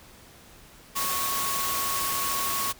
sine tone in noise, 1106 Hz, C#6, 4 cents flat, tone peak -30 dBFS, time 0.95-2.73 s, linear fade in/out 20 ms, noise white, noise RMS -29 dBFS, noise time 0.95-2.73 s, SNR -4 dB, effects pink hiss -51 dBFS RMS until 2.79 s

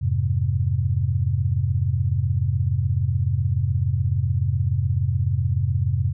sine chord, F minor, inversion none, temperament equal, 87.31 / 103.83 / 130.81 Hz, F2 / Ab2 / C3, 0 / 0 / 0 cents, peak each -23 dBFS, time 0.01-6.13 s, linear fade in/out 20 ms, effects none

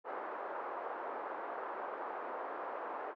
white band-pass noise, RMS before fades -42 dBFS, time 0.04-3.15 s, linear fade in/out 50 ms, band 380 to 1200 Hz, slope 24 dB/octave, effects none

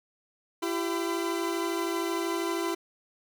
40% pulse tone cluster, 337.6 / 390.4 / 1007 Hz, E4 / G4 / B5, +41 / -7 / +33 cents, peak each -29 / -33 / -35 dBFS, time 0.62-2.75 s, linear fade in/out 10 ms, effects none

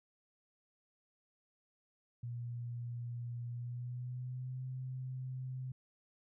sine tone with pitch glide, 119.7 to 129.03 Hz, A#2 to C3, +46 to -24 cents, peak -39 dBFS, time 2.23-5.72 s, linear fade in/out 5 ms, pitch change +130 cents, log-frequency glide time 3.49-4.62 s, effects none

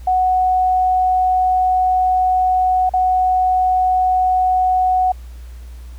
sine tone with dropouts, 740 Hz, F#5, in tune, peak -12 dBFS, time 0.07-5.12 s, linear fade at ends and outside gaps 5 ms, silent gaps 2.894-2.936 s, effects added 60 Hz sine -31 dBFS peak until 5.98 s + pink hiss -50 dBFS RMS until 5.98 s

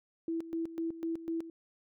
sine tone with tremolo, 329.6 Hz, E4, in tune, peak -31 dBFS, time 0.28-1.5 s, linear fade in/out 2 ms, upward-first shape square, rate 4 Hz, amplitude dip 75%, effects none

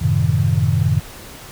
sine chord, F# diminished seventh, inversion none, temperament equal, 92.5 / 110 / 130.81 / 155.56 Hz, F#2 / A2 / C3 / Eb3, 0 / 0 / 0 / 0 cents, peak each -19 dBFS, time 0.01-1 s, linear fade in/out 10 ms, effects pink hiss -37 dBFS RMS until 1.51 s

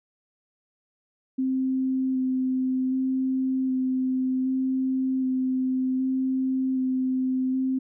sine tone with vibrato, 260.2 Hz, C4, 9 cents flat, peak -22 dBFS, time 1.38-7.79 s, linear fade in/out 10 ms, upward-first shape square, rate 0.65 Hz, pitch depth 10 cents each way, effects none

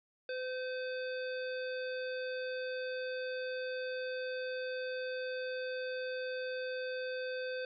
harmonic tone with a mistuned harmonic, 510 Hz, C5, 44 cents flat, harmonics 1 / 3 / 5 / 7 / 9, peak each -37 / -43 / -49 / -52 / -52 dBFS, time 0.29-7.65 s, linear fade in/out 2 ms, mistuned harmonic 3, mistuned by +18 cents, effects none

